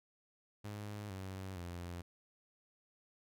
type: tone with pitch steps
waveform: sawtooth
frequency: 103.83 / 95.21 / 87.31 Hz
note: G#2 / G2 / F2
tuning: 0 / -50 / 0 cents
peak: -39 dBFS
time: 0.64-2.02 s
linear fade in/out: 10 ms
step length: 460 ms
effects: none